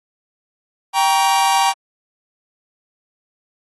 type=chord; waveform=45% pulse; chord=G diminished; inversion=none; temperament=just; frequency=784 / 940.8 / 1128.9 Hz; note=G5 / Bb5 / Db6; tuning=0 / +16 / +31 cents; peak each=-16 / -17 / -22 dBFS; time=0.93-1.74 s; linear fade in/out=50 ms; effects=AAC 32 kbps